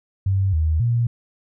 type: tone with pitch steps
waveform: sine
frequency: 96.6 / 78.8 / 118.3 Hz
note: G2 / D#2 / A#2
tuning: -25 / +23 / +26 cents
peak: -16 dBFS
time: 0.26-1.07 s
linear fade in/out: 5 ms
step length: 270 ms
effects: none